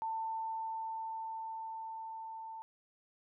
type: tone with level ramp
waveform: sine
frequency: 893 Hz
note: A5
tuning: 25 cents sharp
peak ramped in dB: -34 to -43 dBFS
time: 0.02-2.62 s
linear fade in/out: 0 ms
effects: none